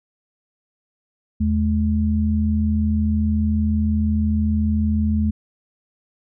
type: tone pair together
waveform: sine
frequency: 80 / 213.6 Hz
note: D#2 / G#3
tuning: +49 / +49 cents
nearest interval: octave + perfect fourth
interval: 1700 cents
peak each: -19 dBFS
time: 1.4-5.31 s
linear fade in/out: 10 ms
effects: none